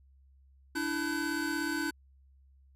square tone cluster, 292.6 / 329.5 / 1518 Hz, D4 / E4 / F#6, -6 / -1 / +44 cents, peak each -36 / -36 / -36 dBFS, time 0.75-1.91 s, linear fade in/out 10 ms, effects added 67 Hz sine -58 dBFS peak until 2.75 s + resampled to 32000 Hz

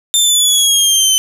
20% pulse exponential sweep, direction down, 3598 to 3054 Hz, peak -3 dBFS, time 0.14-1.18 s, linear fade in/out 0 ms, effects none

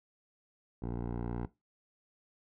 10% pulse tone with low-pass filter sweep, 59 Hz, A#1, 22 cents sharp, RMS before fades -37 dBFS, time 0.82-1.46 s, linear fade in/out 5 ms, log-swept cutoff 640 to 1000 Hz, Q 0.83, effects noise-tail reverb RT60 0.2 s tail -17 dB re dry

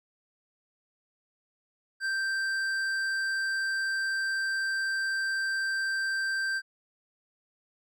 sine tone with hard clipping, 1568 Hz, G6, in tune, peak -29 dBFS, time 2-6.62 s, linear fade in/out 50 ms, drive 9 dB, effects none

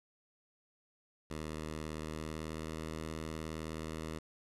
10% pulse tone with pitch glide, 77.78 to 79.19 Hz, D#2 to D#2, 0 to +31 cents, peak -31 dBFS, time 1.3-4.19 s, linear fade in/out 10 ms, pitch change +31 cents, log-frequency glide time 2.03-2.7 s, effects resampled to 24000 Hz + 10-bit

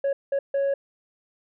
sine tone bursts at uneven times, 554.4 Hz, C#5, in tune, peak -18 dBFS, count 3, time 0.04-0.13 / 0.32-0.39 / 0.54-0.74 s, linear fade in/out 5 ms, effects tanh soft clip ceiling -20 dBFS

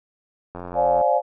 click train, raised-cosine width 1 ms, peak -20 dBFS, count 42, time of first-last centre 0.55-1.012 s, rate 88.7 Hz
sine chord, D half-diminished seventh, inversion third, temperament just, 528.6 / 587.3 / 704.8 / 845.8 Hz, C5 / D5 / F5 / Ab5, +18 / 0 / +16 / +31 cents, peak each -22 / -21 / -21 / -22 dBFS, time 0.74-1.22 s, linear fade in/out 50 ms
effects none

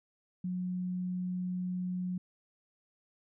sine tone, 181.5 Hz, F#3, 33 cents flat, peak -32 dBFS, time 0.44-2.18 s, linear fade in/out 5 ms, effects none

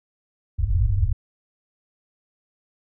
white low-pass noise, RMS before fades -20 dBFS, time 0.58-1.13 s, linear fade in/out 10 ms, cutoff 110 Hz, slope 96 dB/octave, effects none

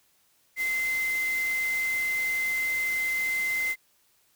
sine tone in noise, 2069 Hz, C7, 20 cents flat, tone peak -25 dBFS, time 0.56-3.76 s, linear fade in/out 50 ms, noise white, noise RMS -39 dBFS, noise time 0.56-3.76 s, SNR +11 dB, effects white hiss -66 dBFS RMS until 4.35 s

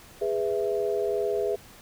sine chord, E major, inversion first, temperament just, 412 / 494.4 / 659.3 Hz, G#4 / B4 / E5, -14 / +2 / 0 cents, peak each -26 / -30 / -31 dBFS, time 0.21-1.56 s, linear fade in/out 10 ms, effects pink hiss -50 dBFS RMS until 1.81 s

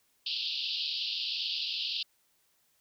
white band-pass noise, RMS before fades -34 dBFS, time 0.26-2.03 s, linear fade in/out 5 ms, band 2700 to 4900 Hz, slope 96 dB/octave, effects white hiss -71 dBFS RMS until 2.8 s

